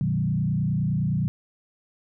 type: tone with frequency modulation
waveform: sine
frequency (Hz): 153.1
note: D#3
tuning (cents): -28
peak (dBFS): -21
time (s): 0.01-1.28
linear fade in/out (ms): 0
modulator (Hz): 29.7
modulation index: 1.4
effects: none